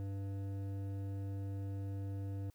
sine tone with hard clipping, 98.4 Hz, G2, 7 cents sharp, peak -40 dBFS, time 0-2.5 s, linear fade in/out 0 ms, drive 11 dB, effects white hiss -75 dBFS RMS until 2.54 s

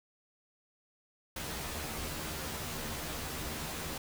pink noise with comb filter, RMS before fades -39 dBFS, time 1.36-3.98 s, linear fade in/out 5 ms, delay 13 ms, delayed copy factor +0.75, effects none

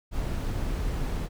brown noise, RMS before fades -29 dBFS, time 0.11-1.29 s, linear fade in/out 50 ms, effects none

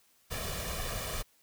pink noise with comb filter, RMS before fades -36 dBFS, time 0.3-1.23 s, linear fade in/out 20 ms, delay 1.7 ms, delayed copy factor +0.65, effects white hiss -67 dBFS RMS until 1.42 s

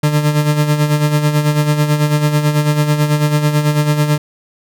40% pulse tone with tremolo, 149.3 Hz, D3, 29 cents sharp, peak -8 dBFS, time 0.03-4.18 s, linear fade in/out 5 ms, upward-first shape sine, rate 9.1 Hz, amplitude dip 60%, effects none

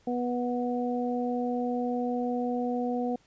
harmonic tone, 244.9 Hz, B3, 14 cents flat, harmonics 1 / 2 / 3, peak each -29 / -32 / -34 dBFS, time 0.07-3.16 s, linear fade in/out 5 ms, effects pink hiss -64 dBFS RMS until 3.26 s + resampled to 16000 Hz

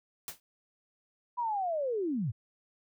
white noise with exponential decay, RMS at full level -35 dBFS, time 0.28-0.4 s, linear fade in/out 1 ms, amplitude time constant 26 ms
sine linear sweep, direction down, 993 to 94.5 Hz, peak -29 dBFS, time 1.37-2.32 s, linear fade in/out 20 ms
effects none

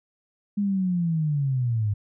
sine linear sweep, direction down, 206.7 to 100 Hz, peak -21 dBFS, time 0.57-1.94 s, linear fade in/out 10 ms, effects none

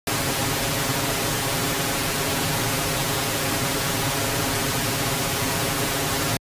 pink noise with comb filter, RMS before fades -23 dBFS, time 0.07-6.37 s, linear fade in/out 2 ms, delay 7.3 ms, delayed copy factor +0.85, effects high-pass 60 Hz 12 dB/octave + resampled to 32000 Hz

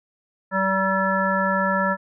harmonic tone, 191.8 Hz, G3, 37 cents flat, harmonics 1 / 3 / 5 / 7 / 9, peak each -25 / -25 / -25 / -25 / -25 dBFS, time 0.51-1.97 s, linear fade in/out 50 ms, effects none

